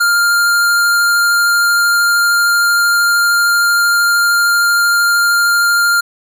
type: tone with vibrato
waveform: square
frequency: 1400 Hz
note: F6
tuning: 4 cents sharp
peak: -10 dBFS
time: 0-6.01 s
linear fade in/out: 10 ms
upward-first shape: triangle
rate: 13 Hz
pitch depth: 9 cents each way
effects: none